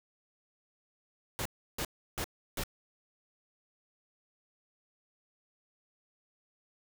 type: noise bursts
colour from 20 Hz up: pink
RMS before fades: -35 dBFS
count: 4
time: 1.39-2.636 s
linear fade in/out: 0 ms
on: 64 ms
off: 330 ms
effects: none